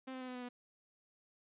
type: tone with pitch steps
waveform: sawtooth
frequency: 261.6 / 258.3 / 255 / 251.8 / 248.6 / 245.5 Hz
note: C4 / C4 / C4 / B3 / B3 / B3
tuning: 0 / -22 / -44 / +34 / +12 / -10 cents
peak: -39 dBFS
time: 0.07-0.49 s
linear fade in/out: 10 ms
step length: 70 ms
effects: resampled to 8000 Hz + 13-bit